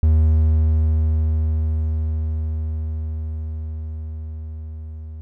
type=tone with level ramp; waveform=triangle; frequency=78.4 Hz; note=D#2; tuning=14 cents sharp; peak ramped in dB=-9 to -29 dBFS; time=0.03-5.21 s; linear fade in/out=0 ms; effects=none